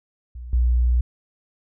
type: tone with level steps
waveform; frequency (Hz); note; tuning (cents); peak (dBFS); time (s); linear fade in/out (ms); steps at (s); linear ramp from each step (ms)
sine; 60.6; B1; -32; -32 / -15; 0.35-1.01; 5; 0.53; 2
effects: none